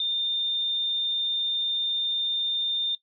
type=tone; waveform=sine; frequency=3614 Hz; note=A7; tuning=46 cents sharp; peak=-24 dBFS; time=0-2.95 s; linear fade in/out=2 ms; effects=noise-tail reverb RT60 0.1 s tail -17 dB re dry